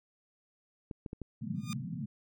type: clicks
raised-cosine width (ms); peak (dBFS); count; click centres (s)
3; -27; 4; 0.912 / 1.062 / 1.131 / 1.217
type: band-pass noise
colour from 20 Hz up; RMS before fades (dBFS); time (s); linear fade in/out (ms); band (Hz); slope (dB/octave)
white; -38; 1.41-2.06; 10; 110 to 240; 96
type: tone with exponential growth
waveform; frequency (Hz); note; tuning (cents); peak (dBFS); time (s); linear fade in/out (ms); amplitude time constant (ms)
10% pulse; 1215; D#6; -42; -29; 1.55-1.73; 0; 38
effects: none